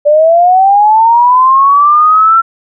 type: linear sweep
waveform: sine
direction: up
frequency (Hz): 580 to 1356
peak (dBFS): -3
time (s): 0.05-2.42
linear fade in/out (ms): 20
effects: none